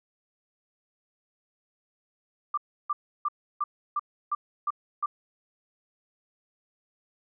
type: tone bursts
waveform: sine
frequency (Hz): 1184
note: D6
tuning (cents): +14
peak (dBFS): -24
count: 8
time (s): 2.54-5.06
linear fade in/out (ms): 5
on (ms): 35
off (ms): 320
effects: none